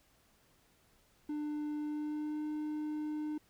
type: tone with pitch glide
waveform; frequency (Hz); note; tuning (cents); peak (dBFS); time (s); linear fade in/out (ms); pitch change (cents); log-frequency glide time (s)
triangle; 298.6 to 303.3; D4 to D#4; +29 to -44; -33; 1.29-3.38; 5; +27; 1.79-2.44
effects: pink hiss -69 dBFS RMS until 3.49 s